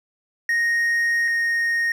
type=tone pair in turn; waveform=triangle; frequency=1864.7 / 1858 Hz; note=A#6 / A#6; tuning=0 / -6 cents; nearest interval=unison; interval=6 cents; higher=first; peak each=-16 / -17 dBFS; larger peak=first; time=0.49-1.28 / 1.28-1.92 s; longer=first; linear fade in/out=2 ms; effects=none